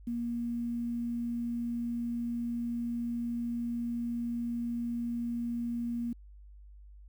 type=tone with quantisation; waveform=sine; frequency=236.4 Hz; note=A#3; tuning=24 cents sharp; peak=-31 dBFS; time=0.07-6.13 s; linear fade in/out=5 ms; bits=10; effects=added 50 Hz sine -49 dBFS peak until 7.08 s